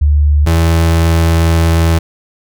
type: tone pair in turn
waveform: sine / 35% pulse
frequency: 73.42 / 82.59 Hz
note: D2 / E2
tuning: 0 / +4 cents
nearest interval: major second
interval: 204 cents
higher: second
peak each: -6 dBFS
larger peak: neither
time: 0.01-0.46 / 0.46-1.99 s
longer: second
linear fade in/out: 10 ms
effects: none